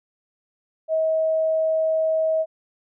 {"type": "tone", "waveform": "sine", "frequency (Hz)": 638, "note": "D#5", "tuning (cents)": 43, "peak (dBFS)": -18, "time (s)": [0.88, 2.46], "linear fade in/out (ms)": 50, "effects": []}